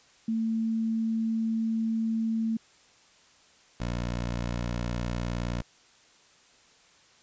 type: tone pair in turn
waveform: sine / 15% pulse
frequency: 224.2 / 59.38 Hz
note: A3 / A#1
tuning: +33 / +33 cents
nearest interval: octave + major seventh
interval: 2300 cents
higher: first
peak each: -25 / -23 dBFS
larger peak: second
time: 0.28-2.57 / 3.8-5.62 s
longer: first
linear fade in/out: 5 ms
effects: white hiss -59 dBFS RMS until 7.22 s + resampled to 16000 Hz